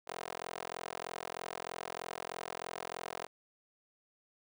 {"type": "tone with high-pass filter", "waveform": "15% pulse", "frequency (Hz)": 43.18, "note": "F1", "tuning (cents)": -19, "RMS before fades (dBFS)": -43, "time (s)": [0.07, 3.27], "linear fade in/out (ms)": 10, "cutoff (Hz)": 610, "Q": 1.5, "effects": []}